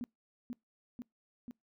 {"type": "tone with echo", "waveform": "sine", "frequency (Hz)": 241.9, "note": "B3", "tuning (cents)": -36, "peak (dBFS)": -36, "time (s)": [0.01, 0.04], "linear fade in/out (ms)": 0, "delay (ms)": 490, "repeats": 3, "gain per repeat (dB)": -2, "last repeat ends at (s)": 1.51, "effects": ["noise-tail reverb RT60 0.2 s tail -26 dB re dry"]}